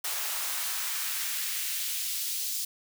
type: noise with high-pass filter sweep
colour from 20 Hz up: white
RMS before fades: -32 dBFS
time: 0.04-2.65 s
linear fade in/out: 5 ms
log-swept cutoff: 660 to 4500 Hz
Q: 0.96
effects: none